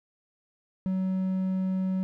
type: tone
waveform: triangle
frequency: 187.9 Hz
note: F#3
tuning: 27 cents sharp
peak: -23 dBFS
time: 0.86-2.03 s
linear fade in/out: 0 ms
effects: none